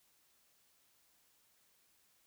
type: silence
effects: white hiss -72 dBFS RMS until 2.26 s